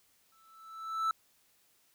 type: tone with exponential growth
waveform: triangle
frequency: 1318.5 Hz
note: E6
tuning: in tune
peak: -24 dBFS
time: 0.32-1.11 s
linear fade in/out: 2 ms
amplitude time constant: 170 ms
effects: white hiss -69 dBFS RMS until 1.94 s